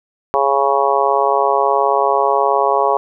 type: harmonic tone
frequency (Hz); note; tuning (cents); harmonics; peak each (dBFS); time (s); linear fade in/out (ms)
138.6; C#3; 0; 3 / 4 / 5 / 6 / 7 / 8; -19 / -19 / -19 / -19 / -19 / -19; 0.34-2.97; 0
effects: none